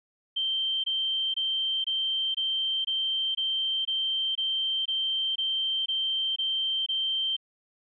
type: tone bursts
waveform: sine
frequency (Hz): 3133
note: G7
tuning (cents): -2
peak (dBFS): -25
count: 14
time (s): 0.36-7.366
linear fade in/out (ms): 10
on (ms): 480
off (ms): 22
effects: none